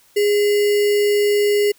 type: tone with sample-and-hold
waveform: sine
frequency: 412.4 Hz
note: G#4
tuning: 12 cents flat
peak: -13 dBFS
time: 0.16-1.72 s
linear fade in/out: 10 ms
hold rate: 2450 Hz
effects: white hiss -54 dBFS RMS until 1.78 s